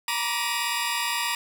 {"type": "tone cluster", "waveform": "15% pulse", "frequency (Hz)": [940, 979, 1163, 2513], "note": ["A#5", "B5", "D6", "D#7"], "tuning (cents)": [14, -15, -17, 17], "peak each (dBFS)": [-22, -27, -25, -24], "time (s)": [0.08, 1.35], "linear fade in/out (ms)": 2, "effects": ["8-bit"]}